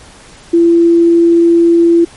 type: tone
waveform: sine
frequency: 338.2 Hz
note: E4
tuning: 44 cents sharp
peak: -4 dBFS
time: 0.53-2.05 s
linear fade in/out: 10 ms
effects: pink hiss -38 dBFS RMS until 2.16 s + MP3 48 kbps